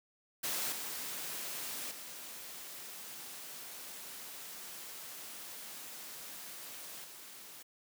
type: noise with level steps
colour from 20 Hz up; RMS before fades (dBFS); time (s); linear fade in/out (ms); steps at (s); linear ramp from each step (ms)
white; -36 / -41 / -47 / -51; 0.43-7.63; 10; 0.72 / 1.91 / 7.04; 2
effects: high-pass 150 Hz 12 dB/octave

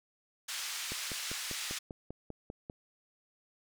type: band-pass noise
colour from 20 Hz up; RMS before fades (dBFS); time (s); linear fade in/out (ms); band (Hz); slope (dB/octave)
white; -39; 0.48-1.79; 10; 1400 to 6900; 12
type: click train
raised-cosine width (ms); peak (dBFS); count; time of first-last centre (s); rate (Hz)
2; -28; 10; 0.92-2.699; 5.06
effects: none

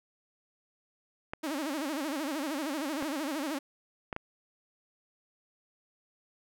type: clicks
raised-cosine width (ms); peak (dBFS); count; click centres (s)
0.5; -20; 4; 1.335 / 3.025 / 4.128 / 4.164
type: tone with vibrato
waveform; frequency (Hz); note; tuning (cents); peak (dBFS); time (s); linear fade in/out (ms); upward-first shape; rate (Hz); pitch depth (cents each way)
sawtooth; 293.7; D4; 0; -28; 1.43-3.59; 10; sine; 13; 170
effects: none

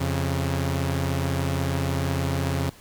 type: tone pair together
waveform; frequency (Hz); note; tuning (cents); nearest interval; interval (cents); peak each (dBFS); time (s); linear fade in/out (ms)
sawtooth; 86.4 / 136.58; F2 / C#3; -18 / -25; minor sixth; 793; -22; 0-2.7; 10
effects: pink hiss -50 dBFS RMS until 2.8 s

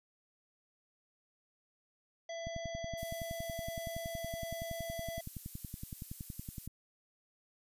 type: harmonic tone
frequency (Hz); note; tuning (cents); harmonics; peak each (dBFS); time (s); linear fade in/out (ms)
667; E5; +20; 1 / 3 / 5 / 7 / 9; -40 / -49 / -52 / -58 / -54; 2.29-5.21; 5
type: click train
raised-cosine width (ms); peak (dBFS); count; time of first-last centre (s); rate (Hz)
5; -30; 46; 2.47-6.676; 10.7
type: noise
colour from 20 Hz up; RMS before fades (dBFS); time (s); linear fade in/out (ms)
violet; -48; 2.97-6.68; 20
effects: resampled to 32000 Hz

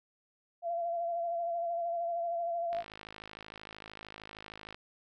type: tone with vibrato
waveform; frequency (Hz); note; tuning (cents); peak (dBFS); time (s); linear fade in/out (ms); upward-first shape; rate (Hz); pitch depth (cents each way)
sine; 683; F5; -39; -31; 0.62-2.84; 50; sine; 13; 30
type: click train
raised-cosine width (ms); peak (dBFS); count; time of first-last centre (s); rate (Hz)
0.3; -29; 108; 2.73-4.745; 53.1
effects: none

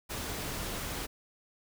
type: noise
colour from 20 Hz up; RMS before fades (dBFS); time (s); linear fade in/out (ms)
pink; -37; 0.09-1.07; 20
effects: none

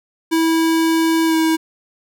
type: tone with pitch glide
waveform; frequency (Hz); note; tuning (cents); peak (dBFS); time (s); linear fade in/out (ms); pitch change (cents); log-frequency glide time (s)
square; 326 to 321.5; E4 to E4; -19 to -43; -14; 0.31-1.57; 20; -24; 1.26-1.35
effects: none

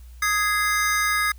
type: chord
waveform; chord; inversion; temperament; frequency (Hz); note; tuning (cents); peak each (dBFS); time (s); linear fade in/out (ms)
square; Ab major; second; just; 1245.9 / 1661.2 / 2077; Eb6 / Ab6 / C7; +2 / 0 / -13; -25; 0.22-1.32; 5
effects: added 60 Hz sine -40 dBFS peak until 1.38 s + white hiss -58 dBFS RMS until 1.38 s

